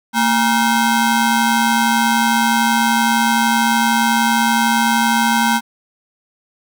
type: ring-modulated tone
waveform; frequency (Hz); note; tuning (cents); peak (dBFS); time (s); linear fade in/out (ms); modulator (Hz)
25% pulse; 587.3; D5; 0; -6; 0.13-5.61; 50; 359
effects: none